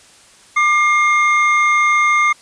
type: tone pair together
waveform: triangle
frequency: 1194.9 / 2129 Hz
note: D6 / C7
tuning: +30 / +30 cents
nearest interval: minor seventh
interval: 1000 cents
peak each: -12 dBFS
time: 0.56-2.33 s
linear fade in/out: 10 ms
effects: white hiss -46 dBFS RMS until 2.41 s + resampled to 22050 Hz

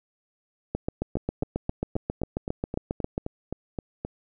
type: two click trains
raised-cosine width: 2 ms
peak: -13 / -17 dBFS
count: 19 / 12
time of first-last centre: 0.75-3.179 / 1.17-4.05 s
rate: 7.41 / 3.82 Hz
effects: none

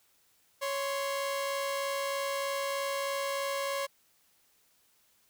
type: tone pair together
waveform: sawtooth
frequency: 555 / 1046.8 Hz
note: C#5 / C6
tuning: +2 / 0 cents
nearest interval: major seventh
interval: 1098 cents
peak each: -28 / -34 dBFS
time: 0.61-3.87 s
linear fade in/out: 20 ms
effects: white hiss -68 dBFS RMS until 5.29 s

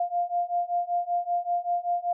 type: beating tone pair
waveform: sine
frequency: 698 / 703.2 Hz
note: F5 / F5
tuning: -1 / +12 cents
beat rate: 5.2 Hz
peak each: -28 / -27 dBFS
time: 0-2.13 s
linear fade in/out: 5 ms
effects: none

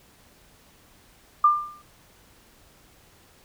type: tone with exponential decay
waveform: sine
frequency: 1195 Hz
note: D6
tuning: 30 cents sharp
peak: -11 dBFS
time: 1.44-1.82 s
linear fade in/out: 5 ms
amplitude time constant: 81 ms
effects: pink hiss -56 dBFS RMS until 3.44 s

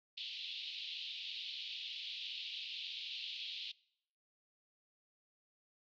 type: band-pass noise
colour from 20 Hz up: white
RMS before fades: -45 dBFS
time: 0.17-3.72 s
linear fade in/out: 10 ms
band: 2700 to 4100 Hz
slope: 48 dB/octave
effects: noise-tail reverb RT60 0.7 s tail -23 dB re dry

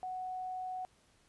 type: tone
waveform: sine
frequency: 741 Hz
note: F#5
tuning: 2 cents sharp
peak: -37 dBFS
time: 0.03-0.85 s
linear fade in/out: 0 ms
effects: pink hiss -68 dBFS RMS until 1.28 s + resampled to 24000 Hz

